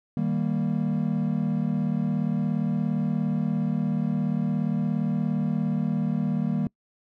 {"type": "chord", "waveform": "triangle", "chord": "Eb major", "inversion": "none", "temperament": "equal", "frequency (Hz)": [155.56, 196, 233.1], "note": ["Eb3", "G3", "Bb3"], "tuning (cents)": [0, 0, 0], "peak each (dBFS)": -25, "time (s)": [0.17, 6.67], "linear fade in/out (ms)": 2, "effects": ["noise-tail reverb RT60 0.1 s tail -25 dB re dry", "tanh soft clip ceiling -12 dBFS"]}